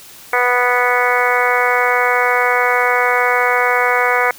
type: harmonic tone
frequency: 246.4 Hz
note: B3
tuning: 4 cents flat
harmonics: 2 / 3 / 4 / 5 / 6 / 7 / 8 / 9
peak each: -19 / -20 / -20 / -20 / -20 / -23 / -21 / -20 dBFS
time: 0.33-4.31 s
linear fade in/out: 2 ms
effects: white hiss -39 dBFS RMS until 4.38 s